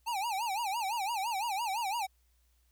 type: tone with vibrato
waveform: square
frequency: 853 Hz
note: G#5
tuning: 46 cents sharp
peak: -32 dBFS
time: 0.06-2.07 s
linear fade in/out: 20 ms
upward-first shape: sine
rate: 5.9 Hz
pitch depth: 210 cents each way
effects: added 60 Hz sine -67 dBFS peak until 2.71 s + white hiss -75 dBFS RMS until 2.71 s